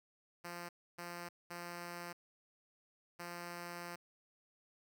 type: tone bursts at uneven times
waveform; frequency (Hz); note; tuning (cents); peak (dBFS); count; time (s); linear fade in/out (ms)
5% pulse; 173.7; F3; -9; -33; 4; 0.44-0.69 / 0.98-1.29 / 1.5-2.13 / 3.19-3.96; 10
effects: none